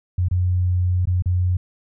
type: tone with dropouts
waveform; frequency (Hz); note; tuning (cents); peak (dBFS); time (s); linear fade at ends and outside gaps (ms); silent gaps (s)
sine; 90.2; F#2; -44; -16; 0.18-1.57; 5; 0.285-0.311 / 1.055-1.072 / 1.223-1.258
effects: none